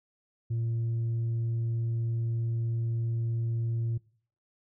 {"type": "tone with tanh clipping", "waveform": "sine", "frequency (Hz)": 115.4, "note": "A#2", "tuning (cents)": -17, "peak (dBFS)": -28, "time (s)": [0.5, 3.98], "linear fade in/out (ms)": 10, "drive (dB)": 2, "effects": ["noise-tail reverb RT60 0.5 s tail -22 dB re dry"]}